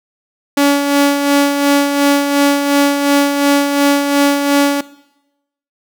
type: tone with tremolo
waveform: sawtooth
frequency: 283.8 Hz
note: C#4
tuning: 41 cents sharp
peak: -4 dBFS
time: 0.57-4.81 s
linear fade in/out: 5 ms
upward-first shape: sine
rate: 2.8 Hz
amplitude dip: 50%
effects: noise-tail reverb RT60 0.9 s tail -19 dB re dry